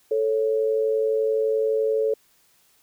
sine tone pair together, 440 / 551.7 Hz, A4 / C#5, 0 / -8 cents, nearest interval major third, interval 392 cents, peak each -20 / -26 dBFS, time 0.11-2.14 s, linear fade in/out 5 ms, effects white hiss -61 dBFS RMS until 2.82 s

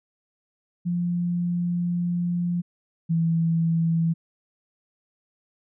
sine tone pair in turn, 174.61 / 165.11 Hz, F3 / E3, 0 / +3 cents, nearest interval minor second, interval 97 cents, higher first, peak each -22 / -19 dBFS, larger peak second, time 0.85-2.62 / 3.09-4.14 s, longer first, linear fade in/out 20 ms, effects none

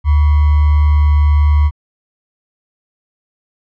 sine tone with sample-and-hold, 74.6 Hz, D2, 28 cents sharp, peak -7 dBFS, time 0.04-1.71 s, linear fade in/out 50 ms, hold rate 1050 Hz, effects low-pass 2000 Hz 12 dB/octave

